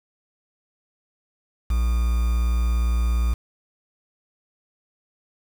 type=tone with quantisation; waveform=triangle; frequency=58.7 Hz; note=A#1; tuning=13 cents sharp; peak=-16 dBFS; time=1.7-3.34 s; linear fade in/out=5 ms; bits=6; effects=none